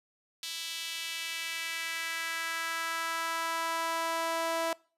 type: tone with high-pass filter sweep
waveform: sawtooth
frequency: 329.6 Hz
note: E4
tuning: in tune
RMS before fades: -34 dBFS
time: 0.43-4.73 s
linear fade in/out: 2 ms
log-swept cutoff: 3600 to 670 Hz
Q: 1.9
effects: noise-tail reverb RT60 0.4 s tail -24 dB re dry + resampled to 32000 Hz